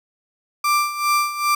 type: tone with tremolo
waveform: 35% pulse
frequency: 1180 Hz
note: D6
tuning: 8 cents sharp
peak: -13 dBFS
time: 0.64-1.55 s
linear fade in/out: 5 ms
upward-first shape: sine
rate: 2.5 Hz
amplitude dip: 75%
effects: none